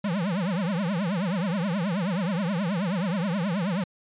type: tone with vibrato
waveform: square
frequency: 185 Hz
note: F#3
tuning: in tune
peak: -25 dBFS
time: 0.04-3.84 s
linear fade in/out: 5 ms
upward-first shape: triangle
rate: 9.4 Hz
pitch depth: 280 cents each way
effects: resampled to 8000 Hz